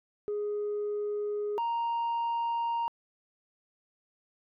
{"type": "tone pair in turn", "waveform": "sine", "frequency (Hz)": [415.3, 932.3], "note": ["G#4", "A#5"], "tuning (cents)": [0, 0], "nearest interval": "octave + major second", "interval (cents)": 1400, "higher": "second", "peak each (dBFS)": [-28, -25], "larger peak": "second", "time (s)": [[0.28, 1.58], [1.58, 2.88]], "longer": "neither", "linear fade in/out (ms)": 0, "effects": ["tanh soft clip ceiling -27 dBFS"]}